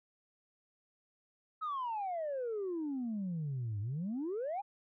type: exponential two-way sweep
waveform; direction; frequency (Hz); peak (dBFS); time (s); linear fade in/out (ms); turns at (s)
sine; down then up; 1300 to 98.8 to 845; -33; 1.61-4.62; 20; 3.8
effects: tanh soft clip ceiling -32 dBFS